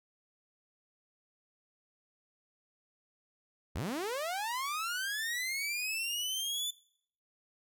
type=linear sweep; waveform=sawtooth; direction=up; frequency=55 to 3520 Hz; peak=-30 dBFS; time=3.75-6.71 s; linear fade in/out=10 ms; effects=noise-tail reverb RT60 0.6 s tail -20 dB re dry